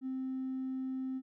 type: tone with hard clipping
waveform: sine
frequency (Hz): 261.6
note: C4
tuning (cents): 0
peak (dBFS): -35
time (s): 0.01-1.22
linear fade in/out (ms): 50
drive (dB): 1
effects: none